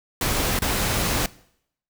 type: noise with dropouts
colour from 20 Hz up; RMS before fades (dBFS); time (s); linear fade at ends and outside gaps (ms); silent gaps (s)
pink; -23; 0.21-1.26; 2; 0.59-0.62
effects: noise-tail reverb RT60 0.7 s tail -21 dB re dry